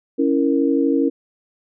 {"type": "chord", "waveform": "sine", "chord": "A# diminished", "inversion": "first", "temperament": "equal", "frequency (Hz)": [277.2, 329.6, 466.2], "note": ["C#4", "E4", "A#4"], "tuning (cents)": [0, 0, 0], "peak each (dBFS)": [-17, -20, -21], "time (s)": [0.18, 1.1], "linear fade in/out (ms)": 20, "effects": []}